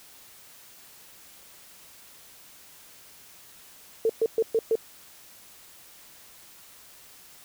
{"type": "tone bursts", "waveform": "sine", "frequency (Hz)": 449.3, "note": "A4", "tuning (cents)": 36, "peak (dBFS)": -19, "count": 5, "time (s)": [4.05, 4.755], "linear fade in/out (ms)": 2, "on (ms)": 45, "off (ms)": 120, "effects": ["white hiss -51 dBFS RMS until 7.44 s"]}